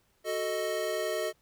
square chord, D# diminished, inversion first, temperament equal, 370 / 440 / 622.3 Hz, F#4 / A4 / D#5, 0 / 0 / 0 cents, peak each -37 / -35 / -33 dBFS, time 0.24-1.33 s, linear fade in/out 50 ms, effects pink hiss -70 dBFS RMS until 1.41 s

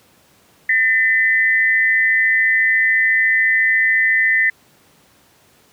sine tone pair together, 1800 / 2014 Hz, A6 / B6, +39 / +33 cents, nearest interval major second, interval 194 cents, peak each -15 dBFS, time 0.69-4.5 s, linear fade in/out 5 ms, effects pink hiss -53 dBFS RMS until 5.72 s + high-pass 100 Hz 12 dB/octave

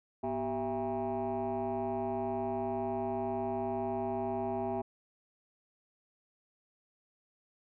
sine tone with frequency modulation, 526 Hz, C5, 9 cents sharp, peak -30 dBFS, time 0.23-4.82 s, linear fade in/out 10 ms, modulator 141 Hz, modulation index 2.4, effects tanh soft clip ceiling -28 dBFS

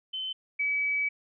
sine tone pair in turn, 3062 / 2285 Hz, G7 / D7, -41 / -48 cents, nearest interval perfect fourth, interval 507 cents, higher first, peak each -31 / -25 dBFS, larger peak second, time 0.13-0.33 / 0.59-1.09 s, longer second, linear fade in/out 10 ms, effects none

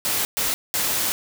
white noise bursts at uneven times, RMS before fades -23 dBFS, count 3, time 0.05-0.25 / 0.37-0.54 / 0.74-1.12 s, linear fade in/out 0 ms, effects none

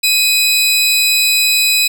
sawtooth tone pair together, 2508 / 3981 Hz, D#7 / B7, +13 / +13 cents, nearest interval minor sixth, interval 800 cents, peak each -10 dBFS, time 0.03-1.88 s, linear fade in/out 10 ms, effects none

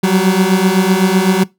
30% pulse beating tone pair, 184.1 / 192 Hz, F#3 / G3, -8 / -36 cents, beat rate 7.9 Hz, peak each -10 dBFS, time 0.03-1.44 s, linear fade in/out 10 ms, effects noise-tail reverb RT60 0.2 s tail -21 dB re dry

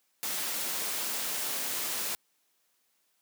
white noise, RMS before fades -33 dBFS, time 0.23-2.15 s, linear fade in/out 0 ms, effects white hiss -73 dBFS RMS until 3.21 s + high-pass 200 Hz 12 dB/octave

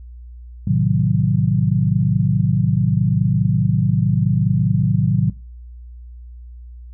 sine chord, A diminished seventh, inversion none, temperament equal, 110 / 130.81 / 155.56 / 185 Hz, A2 / C3 / Eb3 / Gb3, 0 / 0 / 0 / 0 cents, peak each -19 dBFS, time 0.67-5.3 s, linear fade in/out 5 ms, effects noise-tail reverb RT60 0.3 s tail -21 dB re dry + added 60 Hz sine -34 dBFS peak until 6.93 s

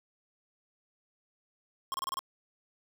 square tone bursts, 1077 Hz, C6, 50 cents sharp, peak -32 dBFS, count 6, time 1.92-2.191 s, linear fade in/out 0 ms, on 21 ms, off 29 ms, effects none

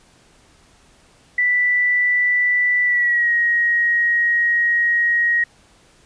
sine tone with pitch glide, 1974 to 1887 Hz, B6 to A#6, -1 to +21 cents, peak -14 dBFS, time 1.38-5.44 s, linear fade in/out 5 ms, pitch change -78 cents, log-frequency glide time 2.84-3.31 s, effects pink hiss -53 dBFS RMS until 6.05 s + resampled to 22050 Hz

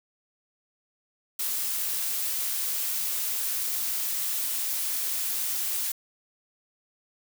blue noise, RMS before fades -29 dBFS, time 1.39-5.92 s, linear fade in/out 5 ms, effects none

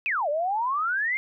sine exponential two-way sweep, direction down then up, 2687 to 567 to 2158 Hz, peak -23 dBFS, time 0.06-1.17 s, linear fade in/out 0 ms, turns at 0.29 s, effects none

